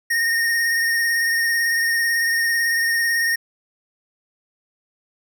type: tone with vibrato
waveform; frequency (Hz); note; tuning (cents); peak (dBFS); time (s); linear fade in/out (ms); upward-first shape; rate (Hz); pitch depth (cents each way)
square; 1848; A#6; -16; -18; 0.1-3.36; 10; triangle; 18; 30
effects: none